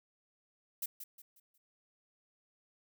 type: noise with echo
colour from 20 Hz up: violet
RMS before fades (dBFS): -37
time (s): 0.82-0.86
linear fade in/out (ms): 5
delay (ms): 180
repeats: 4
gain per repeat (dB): -9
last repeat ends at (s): 1.58
effects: none